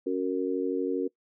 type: chord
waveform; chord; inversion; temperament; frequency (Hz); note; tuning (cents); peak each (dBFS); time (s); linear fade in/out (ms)
sine; F# major; second; just; 277.5 / 370 / 462.5; C#4 / F#4 / A#4; +2 / 0 / -14; -30; 0.06-1.08; 10
effects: noise-tail reverb RT60 0.1 s tail -21 dB re dry